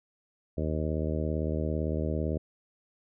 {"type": "harmonic tone", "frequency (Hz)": 77.78, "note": "D#2", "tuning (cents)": 0, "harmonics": [1, 2, 3, 4, 5, 6, 7, 8], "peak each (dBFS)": [-31, -34, -36, -37, -38, -39, -39, -40], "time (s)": [0.57, 2.38], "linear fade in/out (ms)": 10, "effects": []}